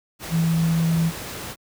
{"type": "tone in noise", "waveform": "sine", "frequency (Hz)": 164.81, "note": "E3", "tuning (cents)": 0, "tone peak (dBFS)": -17, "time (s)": [0.3, 1.12], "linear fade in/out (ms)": 50, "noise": "pink", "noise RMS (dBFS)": -33, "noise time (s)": [0.19, 1.56], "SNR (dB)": 13, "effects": ["high-pass 60 Hz 12 dB/octave"]}